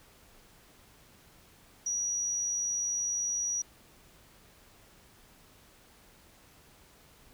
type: tone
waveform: sine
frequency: 5800 Hz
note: F#8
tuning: 35 cents flat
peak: -29 dBFS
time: 1.86-3.62 s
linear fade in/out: 5 ms
effects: pink hiss -59 dBFS RMS until 7.33 s